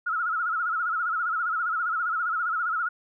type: tone with vibrato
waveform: sine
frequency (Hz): 1359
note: F6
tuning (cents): -48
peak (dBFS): -24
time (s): 0.06-2.89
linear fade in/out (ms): 10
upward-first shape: sine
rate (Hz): 15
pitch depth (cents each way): 110
effects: none